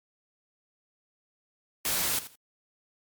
white noise with echo, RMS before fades -28 dBFS, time 1.85-2.19 s, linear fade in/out 2 ms, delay 83 ms, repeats 2, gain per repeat -14 dB, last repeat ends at 2.356 s, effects MP3 96 kbps

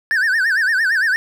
triangle tone with vibrato, 1661.2 Hz, G#6, in tune, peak -12 dBFS, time 0.11-1.16 s, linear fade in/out 0 ms, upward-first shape sine, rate 8.8 Hz, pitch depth 190 cents each way, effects none

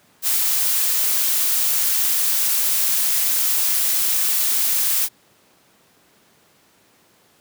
blue noise, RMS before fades -19 dBFS, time 0.22-5.09 s, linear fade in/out 50 ms, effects pink hiss -56 dBFS RMS until 7.4 s + high-pass 150 Hz 12 dB/octave

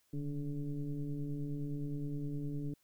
sine tone with frequency modulation, 146.83 Hz, D3, in tune, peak -35 dBFS, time 0.13-2.74 s, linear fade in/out 5 ms, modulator 142 Hz, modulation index 1.2, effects white hiss -74 dBFS RMS until 2.83 s

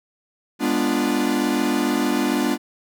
45% pulse chord, G# diminished seventh, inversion none, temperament equal with one note detuned, 205.9 / 246.9 / 293.7 / 349.2 Hz, G#3 / B3 / D4 / F4, -15 / 0 / 0 / 0 cents, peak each -27 / -23 / -23 / -26 dBFS, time 0.59-2.58 s, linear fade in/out 50 ms, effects none

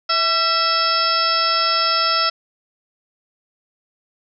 harmonic tone with a mistuned harmonic, 656 Hz, E5, 9 cents flat, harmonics 1 / 2 / 3 / 4 / 5 / 6 / 7 / 8, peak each -27 / -19 / -29 / -28 / -28 / -29 / -26 / -20 dBFS, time 0.09-2.3 s, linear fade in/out 10 ms, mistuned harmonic 2, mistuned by +49 cents, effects none

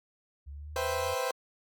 sine exponential sweep, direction up, 69.6 to 87.31 Hz, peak -40 dBFS, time 0.46-1.15 s, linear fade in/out 20 ms
30% pulse chord, C major seventh, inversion third, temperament equal, 493.9 / 523.3 / 659.3 / 784 Hz, B4 / C5 / E5 / G5, 0 / 0 / 0 / 0 cents, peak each -32 / -30 / -36 / -35 dBFS, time 0.76-1.31 s, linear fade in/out 2 ms
effects Opus 48 kbps

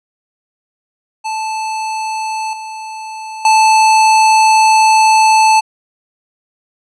square tone with level steps, 876 Hz, A5, 8 cents flat, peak -18 / -25 / -7 dBFS, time 1.24-5.61 s, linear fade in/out 20 ms, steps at 2.53 / 3.45 s, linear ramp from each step 2 ms, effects resampled to 22050 Hz

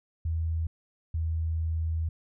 sine tone pair in turn, 81.4 / 80.95 Hz, E2 / E2, -21 / -31 cents, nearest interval unison, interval 10 cents, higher first, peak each -26 dBFS, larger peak neither, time 0.25-0.67 / 1.14-2.09 s, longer second, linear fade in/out 5 ms, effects none

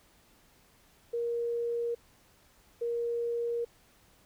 sine tone bursts at uneven times, 470.8 Hz, A#4, 17 cents sharp, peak -29 dBFS, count 2, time 1.13-1.95 / 2.81-3.65 s, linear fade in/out 10 ms, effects pink hiss -63 dBFS RMS until 4.25 s

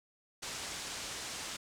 white low-pass noise, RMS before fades -42 dBFS, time 0.42-1.57 s, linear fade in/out 10 ms, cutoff 8000 Hz, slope 24 dB/octave, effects none

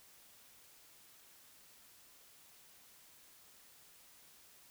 silence, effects white hiss -62 dBFS RMS until 4.7 s

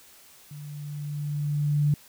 sine tone with level ramp, 146.83 Hz, D3, in tune, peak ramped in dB -38 to -18 dBFS, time 0.51-1.94 s, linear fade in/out 2 ms, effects white hiss -53 dBFS RMS until 2.08 s

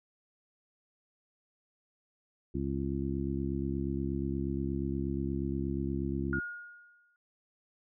harmonic tone, 68.4 Hz, C#2, 23 cents flat, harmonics 1 / 2 / 3 / 4 / 5, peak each -37 / -37 / -37 / -37 / -37 dBFS, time 2.54-6.4 s, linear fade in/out 10 ms
sine tone with exponential decay, 1432 Hz, F6, 43 cents sharp, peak -30 dBFS, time 6.33-7.16 s, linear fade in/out 1 ms, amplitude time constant 180 ms
effects none

